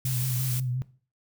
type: noise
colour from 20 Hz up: blue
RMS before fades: -33 dBFS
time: 0.05-0.6 s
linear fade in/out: 5 ms
type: tone with vibrato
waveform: sine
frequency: 126.5 Hz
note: B2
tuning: 42 cents sharp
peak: -26 dBFS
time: 0.05-0.82 s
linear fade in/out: 0 ms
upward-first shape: triangle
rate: 5.7 Hz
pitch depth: 63 cents each way
effects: noise-tail reverb RT60 0.4 s tail -18 dB re dry